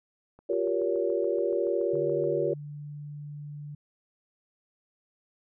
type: click train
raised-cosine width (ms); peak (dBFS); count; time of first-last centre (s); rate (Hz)
1; -38; 14; 0.39-2.239; 7.03
type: chord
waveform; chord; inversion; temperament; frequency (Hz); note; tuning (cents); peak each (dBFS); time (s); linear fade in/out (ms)
sine; G half-diminished seventh; third; just; 352.8 / 392 / 470.4 / 564.5; F4 / G4 / Bb4 / Db5; +18 / 0 / +16 / +31; -30; 0.49-2.54; 10
type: tone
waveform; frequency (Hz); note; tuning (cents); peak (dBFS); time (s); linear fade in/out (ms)
sine; 146.83; D3; 0; -37; 1.93-3.75; 5
effects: none